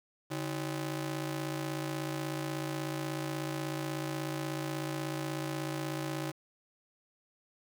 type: ring-modulated tone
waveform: sawtooth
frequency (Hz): 231.8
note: A#3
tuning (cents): -10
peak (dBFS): -27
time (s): 0.3-6.32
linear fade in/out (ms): 20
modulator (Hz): 87.7
effects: 9-bit